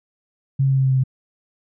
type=tone with pitch steps; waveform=sine; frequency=136.1 / 135.16 / 134.23 / 133.3 / 132.38 / 131.46 / 130.56 Hz; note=C#3 / C#3 / C3 / C3 / C3 / C3 / C3; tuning=-31 / -43 / +45 / +33 / +21 / +9 / -3 cents; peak=-14 dBFS; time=0.59-1.038 s; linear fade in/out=10 ms; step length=64 ms; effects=none